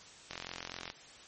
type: click train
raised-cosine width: 0.2 ms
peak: -22 dBFS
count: 27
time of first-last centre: 0.31-0.901 s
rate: 44 Hz
effects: white hiss -54 dBFS RMS until 1.27 s + MP3 32 kbps